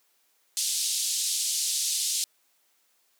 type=band-pass noise; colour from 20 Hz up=white; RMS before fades=-28 dBFS; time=0.57-2.24 s; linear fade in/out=0 ms; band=3600 to 9500 Hz; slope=24 dB/octave; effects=white hiss -68 dBFS RMS until 3.19 s + high-pass 300 Hz 12 dB/octave